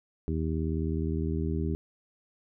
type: harmonic tone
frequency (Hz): 79.6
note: D#2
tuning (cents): +40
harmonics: 1 / 2 / 3 / 4 / 5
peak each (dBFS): -30 / -33 / -35 / -36 / -37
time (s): 0.28-1.75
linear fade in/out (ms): 0
effects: none